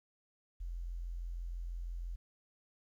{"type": "tone", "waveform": "sine", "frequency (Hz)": 43.05, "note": "F1", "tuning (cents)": -24, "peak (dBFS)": -38, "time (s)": [0.6, 2.16], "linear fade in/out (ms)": 10, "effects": ["12-bit"]}